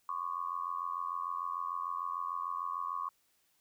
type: tone with amplitude modulation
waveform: sine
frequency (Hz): 1108.7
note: C#6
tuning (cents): 0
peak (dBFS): -30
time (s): 0.09-3.09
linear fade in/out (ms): 2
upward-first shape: sine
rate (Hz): 86.7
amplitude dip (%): 100
effects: white hiss -73 dBFS RMS until 3.6 s